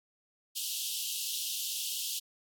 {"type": "high-pass noise", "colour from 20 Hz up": "pink", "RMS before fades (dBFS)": -35, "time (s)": [0.55, 2.2], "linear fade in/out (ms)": 20, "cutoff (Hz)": 2800, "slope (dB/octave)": 96, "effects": ["AAC 64 kbps"]}